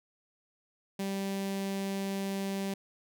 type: tone with notch filter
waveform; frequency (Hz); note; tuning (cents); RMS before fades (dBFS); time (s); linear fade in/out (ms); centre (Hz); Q
sawtooth; 195.6; G3; -4; -34; 0.99-2.74; 5; 1300; 1.7
effects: none